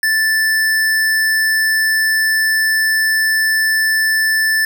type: tone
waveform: square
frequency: 1760 Hz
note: A6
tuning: in tune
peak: -13 dBFS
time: 0.03-4.65 s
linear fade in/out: 2 ms
effects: none